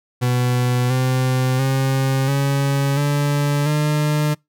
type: tone with pitch steps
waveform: 40% pulse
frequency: 124.1 / 128.92 / 133.93 / 139.14 / 144.54 / 150.16 Hz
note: B2 / C3 / C3 / C#3 / D3 / D3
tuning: +9 / -25 / +41 / +7 / -27 / +39 cents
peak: -15 dBFS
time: 0.21-4.35 s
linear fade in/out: 20 ms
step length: 690 ms
effects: noise-tail reverb RT60 0.2 s tail -26 dB re dry